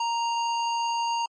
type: tone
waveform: square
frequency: 932.3 Hz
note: A#5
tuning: in tune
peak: -25 dBFS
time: 0-1.26 s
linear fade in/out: 5 ms
effects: MP3 32 kbps